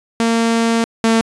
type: tone pair in turn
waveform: sawtooth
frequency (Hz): 229.3 / 226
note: A#3 / A3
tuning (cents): -28 / +47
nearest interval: unison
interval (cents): 25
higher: first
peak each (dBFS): -9 / -7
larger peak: second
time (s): 0.2-0.84 / 1.04-1.21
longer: first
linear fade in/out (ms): 0
effects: resampled to 22050 Hz